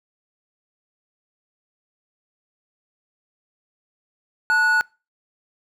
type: tone pair together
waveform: triangle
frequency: 880.5 / 1464 Hz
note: A5 / F#6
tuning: +1 / -19 cents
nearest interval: major sixth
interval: 880 cents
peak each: -23 / -14 dBFS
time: 4.5-4.81 s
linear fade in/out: 0 ms
effects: noise-tail reverb RT60 0.3 s tail -25 dB re dry